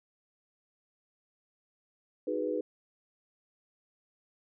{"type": "chord", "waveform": "sine", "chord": "G# minor seventh", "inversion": "second", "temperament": "equal", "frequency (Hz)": [311.1, 370, 415.3, 493.9], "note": ["D#4", "F#4", "G#4", "B4"], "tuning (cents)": [0, 0, 0, 0], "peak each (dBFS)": [-35, -39, -35, -33], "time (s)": [2.27, 2.61], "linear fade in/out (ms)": 5, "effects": []}